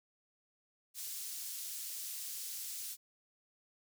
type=high-pass noise; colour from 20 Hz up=pink; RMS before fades=-43 dBFS; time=0.94-2.97 s; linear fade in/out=50 ms; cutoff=6100 Hz; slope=12 dB/octave; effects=none